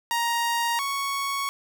sawtooth tone pair in turn, 937 / 1110.4 Hz, A#5 / C#6, +9 / +3 cents, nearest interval minor third, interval 294 cents, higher second, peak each -19 / -22 dBFS, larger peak first, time 0.11-0.79 / 0.79-1.49 s, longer second, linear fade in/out 0 ms, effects none

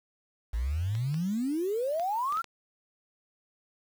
sine exponential sweep, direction up, 53.1 to 1400 Hz, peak -27 dBFS, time 0.53-2.42 s, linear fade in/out 10 ms
clicks, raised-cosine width 0.2 ms, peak -26 dBFS, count 6, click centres 0.952 / 1.143 / 1.997 / 2.324 / 2.372 / 2.443 s
effects 8-bit

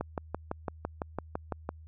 click train, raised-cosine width 1 ms, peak -18 dBFS, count 11, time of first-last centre 0.01-1.691 s, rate 5.95 Hz, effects added 79 Hz sine -47 dBFS peak until 1.87 s

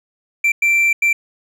triangle tone bursts at uneven times, 2349 Hz, D7, in tune, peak -10 dBFS, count 3, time 0.44-0.52 / 0.62-0.93 / 1.02-1.13 s, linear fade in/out 5 ms, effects none

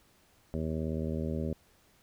harmonic tone, 79.1 Hz, D#2, 29 cents sharp, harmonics 1 / 2 / 3 / 4 / 5 / 6 / 7 / 8, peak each -36 / -36 / -36 / -44 / -40 / -45 / -42 / -50 dBFS, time 0.54-1.53 s, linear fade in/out 0 ms, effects pink hiss -65 dBFS RMS until 2.02 s

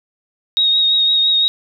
sine tone with vibrato, 3757 Hz, A#7, 13 cents sharp, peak -11 dBFS, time 0.57-1.48 s, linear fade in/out 0 ms, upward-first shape triangle, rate 5.9 Hz, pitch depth 27 cents each way, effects none

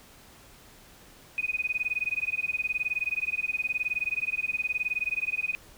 sine tone with tremolo, 2492 Hz, D#7, 2 cents sharp, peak -23 dBFS, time 1.38-5.55 s, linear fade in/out 0 ms, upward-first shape sine, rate 19 Hz, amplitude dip 100%, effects pink hiss -53 dBFS RMS until 5.77 s

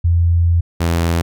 sine / sawtooth tone pair in turn, 85.2 / 84.17 Hz, F2 / E2, -42 / +37 cents, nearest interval unison, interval 21 cents, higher first, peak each -10 dBFS, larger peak neither, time 0.04-0.61 / 0.8-1.22 s, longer first, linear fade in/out 10 ms, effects none

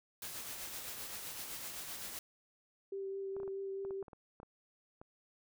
white noise with tremolo, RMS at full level -43 dBFS, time 0.22-2.19 s, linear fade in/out 2 ms, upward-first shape triangle, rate 7.8 Hz, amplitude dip 40%
sine tone with vibrato, 390 Hz, G4, 9 cents flat, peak -38 dBFS, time 2.92-4.03 s, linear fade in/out 5 ms, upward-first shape triangle, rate 4.7 Hz, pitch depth 14 cents each way
clicks, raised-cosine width 1 ms, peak -37 dBFS, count 12, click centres 3.366 / 3.401 / 3.432 / 3.478 / 3.85 / 3.908 / 4.027 / 4.082 / 4.132 / 4.401 / 4.431 / 5.015 s
effects none

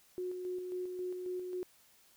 sine tone with tremolo, 363.9 Hz, F#4, 29 cents flat, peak -35 dBFS, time 0.18-1.63 s, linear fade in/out 0 ms, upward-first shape square, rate 3.7 Hz, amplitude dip 35%, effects white hiss -65 dBFS RMS until 2.16 s

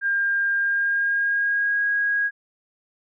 sine tone with pitch glide, 1604 to 1644.3 Hz, G6 to G#6, +39 to -18 cents, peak -19 dBFS, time 0.01-2.31 s, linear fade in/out 50 ms, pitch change +43 cents, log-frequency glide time 0.55-1.86 s, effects none

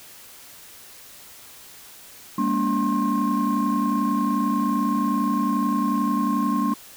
sine tone cluster, 204.6 / 235.7 / 287.1 / 1067 Hz, G#3 / A#3 / D4 / C6, -26 / +19 / -39 / +34 cents, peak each -24 dBFS, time 2.38-6.74 s, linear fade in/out 5 ms, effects tanh soft clip ceiling -13 dBFS + white hiss -45 dBFS RMS until 6.96 s

